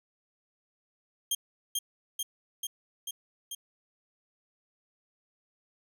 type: tone with echo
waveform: 15% pulse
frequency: 3207 Hz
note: G7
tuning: 39 cents sharp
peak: -19 dBFS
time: 1.31-1.35 s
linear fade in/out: 5 ms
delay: 440 ms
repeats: 5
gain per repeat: -2 dB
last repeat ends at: 3.55 s
effects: none